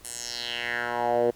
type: tone with band-pass filter sweep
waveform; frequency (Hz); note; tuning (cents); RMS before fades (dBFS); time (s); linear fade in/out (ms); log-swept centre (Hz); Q
10% pulse; 120; B2; -49; -28; 0.04-1.31; 10; 10000 to 440; 3.2
effects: pink hiss -54 dBFS RMS until 1.35 s